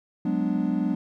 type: chord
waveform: triangle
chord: G# half-diminished seventh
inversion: third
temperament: equal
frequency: 185 / 207.7 / 246.9 / 293.7 Hz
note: F#3 / G#3 / B3 / D4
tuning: 0 / 0 / 0 / 0 cents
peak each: -26 dBFS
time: 0.25-0.95 s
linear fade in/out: 5 ms
effects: none